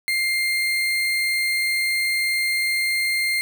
35% pulse tone, 2107 Hz, C7, 12 cents sharp, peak -18 dBFS, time 0.08-3.41 s, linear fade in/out 0 ms, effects none

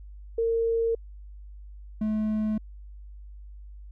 sine / triangle tone pair in turn, 457.8 / 215.2 Hz, A#4 / A3, -31 / -38 cents, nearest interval octave + minor second, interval 1307 cents, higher first, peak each -22 dBFS, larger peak neither, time 0.38-0.95 / 2.01-2.58 s, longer neither, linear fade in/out 5 ms, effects added 50 Hz sine -41 dBFS peak until 3.91 s

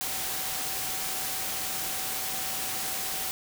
sine tone in noise, 762 Hz, G5, 49 cents flat, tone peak -43 dBFS, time 0.01-3.31 s, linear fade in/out 0 ms, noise white, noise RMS -32 dBFS, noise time 0.01-3.31 s, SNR -14 dB, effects none

